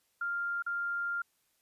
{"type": "tone with dropouts", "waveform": "sine", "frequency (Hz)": 1396.9, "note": "F6", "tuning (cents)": 0, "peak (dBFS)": -31, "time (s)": [0.21, 1.22], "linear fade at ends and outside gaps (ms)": 5, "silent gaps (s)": [0.624, 0.663], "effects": ["white hiss -74 dBFS RMS until 1.61 s", "resampled to 32000 Hz"]}